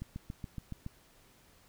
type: click train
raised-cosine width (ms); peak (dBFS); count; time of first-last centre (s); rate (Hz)
5; -27; 7; 0.02-0.864; 7.11
effects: pink hiss -63 dBFS RMS until 1.68 s